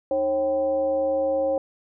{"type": "tone with frequency modulation", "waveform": "sine", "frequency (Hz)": 542, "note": "C#5", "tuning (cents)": -39, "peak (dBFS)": -20, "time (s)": [0.11, 1.58], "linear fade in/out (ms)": 2, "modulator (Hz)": 233, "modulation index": 0.54, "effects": []}